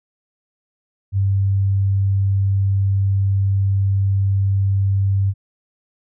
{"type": "tone", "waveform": "sine", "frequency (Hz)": 98, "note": "G2", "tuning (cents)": 0, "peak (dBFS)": -14, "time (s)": [1.12, 5.34], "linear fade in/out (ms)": 50, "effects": []}